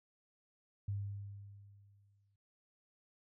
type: tone with exponential decay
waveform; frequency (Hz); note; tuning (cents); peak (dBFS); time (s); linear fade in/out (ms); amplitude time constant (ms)
sine; 100.5; G2; +44; -34; 0.88-2.36; 5; 320
effects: none